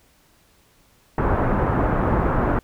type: low-pass noise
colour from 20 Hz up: pink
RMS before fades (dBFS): -20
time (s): 1.18-2.59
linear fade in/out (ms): 2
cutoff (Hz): 1400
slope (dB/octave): 24
effects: pink hiss -58 dBFS RMS until 2.63 s